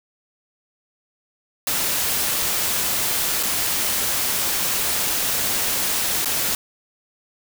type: noise with dropouts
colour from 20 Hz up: white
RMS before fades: -22 dBFS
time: 1.67-6.55 s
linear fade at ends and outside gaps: 1 ms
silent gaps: 3.429-3.433 / 6.247-6.257 s
effects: none